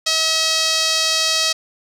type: tone with band-pass filter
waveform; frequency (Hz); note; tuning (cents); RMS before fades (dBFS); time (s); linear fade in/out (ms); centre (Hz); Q
sawtooth; 641; E5; -49; -18; 0.06-1.53; 10; 4800; 2.2
effects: none